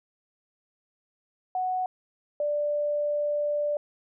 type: tone pair in turn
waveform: sine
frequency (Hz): 740 / 588.7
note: F#5 / D5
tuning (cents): 0 / +4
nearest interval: major third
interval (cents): 396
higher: first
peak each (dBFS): -25 / -24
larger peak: second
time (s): 1.55-1.86 / 2.4-3.77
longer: second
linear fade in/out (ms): 2
effects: none